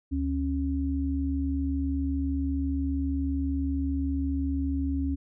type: tone pair together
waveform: sine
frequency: 73.8 / 273.7 Hz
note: D2 / C#4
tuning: +9 / -22 cents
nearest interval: octave + major seventh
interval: 2269 cents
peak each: -28 dBFS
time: 0.11-5.16 s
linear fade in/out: 20 ms
effects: none